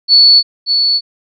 sine tone with echo, 4435 Hz, C#8, in tune, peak -3 dBFS, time 0.08-0.43 s, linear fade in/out 50 ms, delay 580 ms, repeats 1, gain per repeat -6 dB, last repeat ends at 1.01 s, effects none

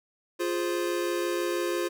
square chord, F minor, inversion none, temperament equal, 349.2 / 415.3 / 523.3 Hz, F4 / Ab4 / C5, 0 / 0 / 0 cents, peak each -29 / -35 / -34 dBFS, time 0.39-1.89 s, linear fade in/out 20 ms, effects none

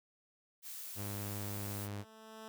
blue noise, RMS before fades -46 dBFS, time 0.62-1.89 s, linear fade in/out 50 ms
sawtooth tone, 101.8 Hz, G#2, 34 cents flat, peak -36 dBFS, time 0.95-2.05 s, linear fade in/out 50 ms
10% pulse tone with exponential growth, 220 Hz, A3, in tune, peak -38 dBFS, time 1-2.48 s, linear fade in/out 0 ms, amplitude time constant 320 ms
effects none

